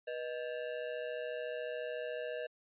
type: ring-modulated tone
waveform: square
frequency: 554.4 Hz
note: C#5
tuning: in tune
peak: -35 dBFS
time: 0.07-2.47 s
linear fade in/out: 10 ms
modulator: 67 Hz
effects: resampled to 8000 Hz